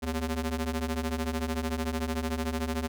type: ring-modulated tone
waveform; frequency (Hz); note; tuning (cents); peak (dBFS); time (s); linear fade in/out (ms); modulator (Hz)
sawtooth; 160; D#3; +49; -22; 0.02-2.88; 20; 86.7
effects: none